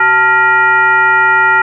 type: tone with frequency modulation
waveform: sine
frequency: 1395 Hz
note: F6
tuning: 2 cents flat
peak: -6 dBFS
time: 0-1.62 s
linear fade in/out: 5 ms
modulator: 508 Hz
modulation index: 1.1
effects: none